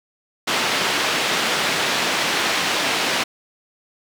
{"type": "band-pass noise", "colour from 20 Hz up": "white", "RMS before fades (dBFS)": -21, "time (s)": [0.47, 3.24], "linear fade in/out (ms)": 10, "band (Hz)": [190, 3500], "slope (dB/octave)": 12, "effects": []}